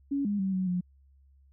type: tone with pitch steps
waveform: sine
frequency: 280 / 204.5 / 191.9 / 186.6 / 179.2 Hz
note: C#4 / G#3 / G3 / F#3 / F3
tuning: +18 / -26 / -37 / +15 / +45 cents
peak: -26 dBFS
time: 0.11-0.81 s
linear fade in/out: 10 ms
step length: 140 ms
effects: added 68 Hz sine -57 dBFS peak until 1.52 s